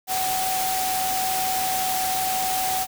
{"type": "tone in noise", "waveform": "sine", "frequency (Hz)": 753, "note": "F#5", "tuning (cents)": 30, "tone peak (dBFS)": -24, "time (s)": [0.07, 2.87], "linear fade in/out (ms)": 50, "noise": "white", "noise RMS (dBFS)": -27, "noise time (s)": [0.07, 2.87], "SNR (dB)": 0, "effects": []}